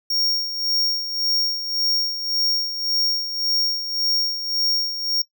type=tone with tremolo; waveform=square; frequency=5550 Hz; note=F8; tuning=12 cents flat; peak=-18 dBFS; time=0.1-5.22 s; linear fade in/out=5 ms; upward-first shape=sine; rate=1.8 Hz; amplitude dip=65%; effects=noise-tail reverb RT60 0.1 s tail -18 dB re dry